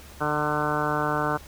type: harmonic tone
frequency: 150 Hz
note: D3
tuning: 37 cents sharp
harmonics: 1 / 2 / 3 / 4 / 5 / 6 / 7 / 8 / 9 / 10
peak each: -32 / -32 / -32 / -32 / -32 / -32 / -32 / -32 / -32 / -32 dBFS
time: 0.2-1.38 s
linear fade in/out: 20 ms
effects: added 71 Hz sine -47 dBFS peak until 1.47 s + pink hiss -47 dBFS RMS until 1.47 s